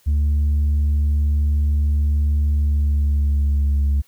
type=tone with pitch glide; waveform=sine; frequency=73.42 to 70.67 Hz; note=D2 to C#2; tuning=0 to +34 cents; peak=-12 dBFS; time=0.06-4.02 s; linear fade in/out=20 ms; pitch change=-66 cents; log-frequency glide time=2.52-3.86 s; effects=tanh soft clip ceiling -14 dBFS + white hiss -57 dBFS RMS until 4.07 s

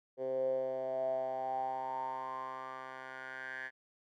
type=tone with band-pass filter sweep; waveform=10% pulse; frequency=130.81 Hz; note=C3; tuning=in tune; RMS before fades=-38 dBFS; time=0.17-3.71 s; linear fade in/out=50 ms; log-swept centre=470 to 1700 Hz; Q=9.9; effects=none

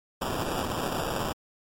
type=noise with sample-and-hold; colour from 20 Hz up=violet; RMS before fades=-30 dBFS; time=0.21-1.33 s; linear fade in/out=10 ms; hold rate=2100 Hz; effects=MP3 64 kbps

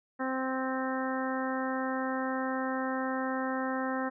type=harmonic tone; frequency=261.5 Hz; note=C4; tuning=1 cent flat; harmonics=1 / 2 / 3 / 4 / 5 / 6 / 7; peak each=-33 / -36 / -38 / -39 / -40 / -41 / -41 dBFS; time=0.19-4.1 s; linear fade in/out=20 ms; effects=none

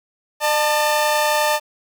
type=tone pair together; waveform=sawtooth; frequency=603 / 889 Hz; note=D5 / A5; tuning=+46 / +18 cents; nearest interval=perfect fifth; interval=672 cents; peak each=-15 dBFS; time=0.4-1.6 s; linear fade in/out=50 ms; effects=8-bit

